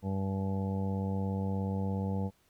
harmonic tone with a mistuned harmonic, 97 Hz, G2, 18 cents flat, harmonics 1 / 2 / 3 / 4 / 5 / 6 / 7 / 8 / 9, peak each -33 / -33 / -46 / -49 / -41 / -51 / -49 / -54 / -45 dBFS, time 0.02-2.31 s, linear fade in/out 50 ms, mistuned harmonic 9, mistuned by -30 cents, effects pink hiss -69 dBFS RMS until 2.49 s

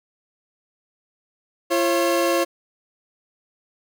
30% pulse tone pair together, 340.9 / 541.8 Hz, F4 / C#5, -42 / -40 cents, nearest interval minor sixth, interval 802 cents, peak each -18 dBFS, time 1.7-2.45 s, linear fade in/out 20 ms, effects none

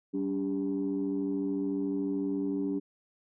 sine tone cluster, 192.8 / 286.6 / 398.8 Hz, G3 / D4 / G4, -28 / -42 / +30 cents, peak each -35 / -29 / -35 dBFS, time 0.13-2.8 s, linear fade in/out 20 ms, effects tanh soft clip ceiling -22 dBFS

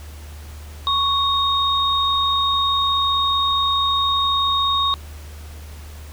sine tone pair together, 1108.7 / 3724 Hz, C#6 / A#7, 0 / -2 cents, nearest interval octave + major sixth, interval 2098 cents, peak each -19 dBFS, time 0.87-4.94 s, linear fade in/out 0 ms, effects added 75 Hz sine -34 dBFS peak until 6.12 s + pink hiss -44 dBFS RMS until 6.12 s

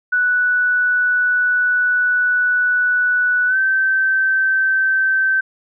sine tone with pitch glide, 1480 to 1548.2 Hz, F#6 to G6, 0 to -22 cents, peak -13 dBFS, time 0.12-5.41 s, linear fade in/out 10 ms, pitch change +78 cents, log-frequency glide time 3.47-3.57 s, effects none

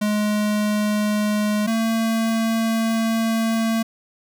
square tone pair in turn, 210 / 225.4 Hz, G#3 / A3, +19 / +42 cents, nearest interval minor second, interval 123 cents, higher second, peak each -19 dBFS, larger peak neither, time 0.01-1.67 / 1.67-3.83 s, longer second, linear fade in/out 10 ms, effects none

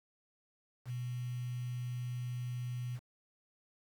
sine tone with quantisation, 123.47 Hz, B2, in tune, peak -36 dBFS, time 0.85-3 s, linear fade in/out 50 ms, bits 9, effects none

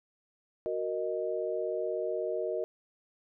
sine chord, D# minor, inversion first, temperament equal, 370 / 466.2 / 622.3 Hz, F#4 / A#4 / D#5, 0 / 0 / 0 cents, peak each -35 / -34 / -34 dBFS, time 0.66-2.64 s, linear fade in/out 0 ms, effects none

